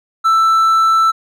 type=tone; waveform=triangle; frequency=1326 Hz; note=E6; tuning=10 cents sharp; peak=-7 dBFS; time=0.24-1.12 s; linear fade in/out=20 ms; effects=none